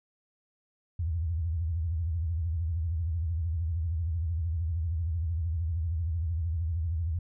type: tone with vibrato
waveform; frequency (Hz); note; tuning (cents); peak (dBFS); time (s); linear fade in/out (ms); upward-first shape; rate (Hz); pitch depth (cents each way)
sine; 82.41; E2; 0; -27; 0.99-7.19; 5; sine; 13; 150
effects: none